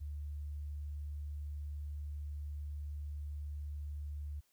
sine tone, 73.42 Hz, D2, in tune, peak -39 dBFS, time 0-4.41 s, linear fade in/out 20 ms, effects white hiss -75 dBFS RMS until 4.52 s

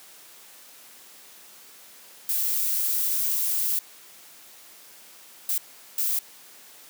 violet noise bursts at uneven times, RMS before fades -25 dBFS, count 3, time 2.29-3.79 / 5.49-5.58 / 5.98-6.19 s, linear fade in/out 2 ms, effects white hiss -49 dBFS RMS until 6.89 s + high-pass 200 Hz 12 dB/octave

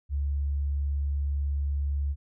sine tone, 70.9 Hz, C#2, 40 cents sharp, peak -25 dBFS, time 0.09-2.16 s, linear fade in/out 50 ms, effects none

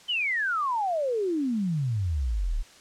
sine exponential sweep, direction down, 3107 to 32.7 Hz, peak -24 dBFS, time 0.08-2.63 s, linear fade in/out 20 ms, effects white hiss -52 dBFS RMS until 2.8 s + low-pass 7000 Hz 12 dB/octave

